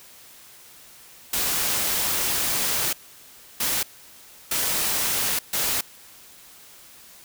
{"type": "noise bursts at uneven times", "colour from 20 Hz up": "white", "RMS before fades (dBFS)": -24, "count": 4, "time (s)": [[1.33, 2.93], [3.6, 3.83], [4.51, 5.39], [5.53, 5.81]], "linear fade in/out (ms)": 5, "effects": ["white hiss -48 dBFS RMS until 7.24 s"]}